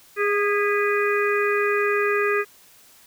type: harmonic tone with a mistuned harmonic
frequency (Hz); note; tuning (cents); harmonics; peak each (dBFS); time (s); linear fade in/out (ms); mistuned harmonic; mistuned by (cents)
411; G#4; -18; 1 / 3 / 4 / 5 / 6; -21 / -26 / -27 / -28 / -29; 0.16-2.45; 50; 5; -58
effects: white hiss -52 dBFS RMS until 3.06 s